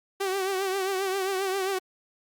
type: tone with vibrato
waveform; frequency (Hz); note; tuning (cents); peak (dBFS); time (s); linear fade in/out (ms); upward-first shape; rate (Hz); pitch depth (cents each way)
sawtooth; 384; G4; -36; -22; 0.2-1.79; 10; triangle; 7.5; 74
effects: Opus 48 kbps